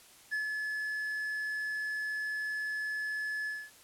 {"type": "tone with ADSR envelope", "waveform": "triangle", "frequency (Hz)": 1717, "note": "A6", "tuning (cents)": -43, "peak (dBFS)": -28, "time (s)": [0.31, 3.71], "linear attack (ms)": 23, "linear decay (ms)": 120, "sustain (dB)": -3, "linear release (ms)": 240, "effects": ["white hiss -57 dBFS RMS until 3.83 s", "low-pass 12000 Hz 12 dB/octave"]}